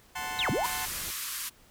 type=chord; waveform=20% pulse; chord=F# diminished; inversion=none; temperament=equal; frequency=740 / 880 / 1046.5 Hz; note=F#5 / A5 / C6; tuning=0 / 0 / 0 cents; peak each=-33 dBFS; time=0.15-0.86 s; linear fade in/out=10 ms
type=noise with tremolo; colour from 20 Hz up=pink; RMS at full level=-44 dBFS; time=0.17-1.11 s; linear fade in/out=2 ms; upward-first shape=triangle; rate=19 Hz; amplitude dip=25%
type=linear two-way sweep; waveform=sine; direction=down then up; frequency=4010 to 85.3 to 1043 Hz; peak=-26 dBFS; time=0.39-0.66 s; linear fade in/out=0 ms; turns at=0.5 s
type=band-pass noise; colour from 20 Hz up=white; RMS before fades=-36 dBFS; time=0.63-1.5 s; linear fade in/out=20 ms; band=1000 to 15000 Hz; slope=96 dB/octave
effects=pink hiss -59 dBFS RMS until 1.7 s